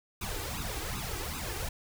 pink noise with flanger, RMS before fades -36 dBFS, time 0.21-1.69 s, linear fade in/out 5 ms, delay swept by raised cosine 0.78 to 2.58 ms, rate 2.6 Hz, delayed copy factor +0.9, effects none

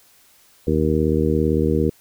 harmonic tone, 77.78 Hz, D#2, in tune, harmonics 1 / 2 / 3 / 4 / 5 / 6, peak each -23 / -23 / -23 / -23 / -23 / -23 dBFS, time 0.67-1.9 s, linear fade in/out 5 ms, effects white hiss -54 dBFS RMS until 2 s

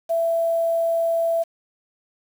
sine tone with quantisation, 666 Hz, E5, 18 cents sharp, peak -18 dBFS, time 0.09-1.44 s, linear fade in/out 20 ms, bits 7, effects none

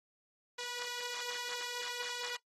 5% pulse beating tone pair, 486.2 / 490.4 Hz, B4 / B4, -27 / -12 cents, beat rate 4.2 Hz, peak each -28 / -34 dBFS, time 0.58-2.37 s, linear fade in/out 10 ms, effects noise-tail reverb RT60 0.1 s tail -17 dB re dry + AAC 32 kbps

